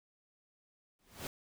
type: noise with exponential growth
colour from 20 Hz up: pink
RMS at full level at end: -38 dBFS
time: 0.99-1.27 s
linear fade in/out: 1 ms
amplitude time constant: 59 ms
effects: none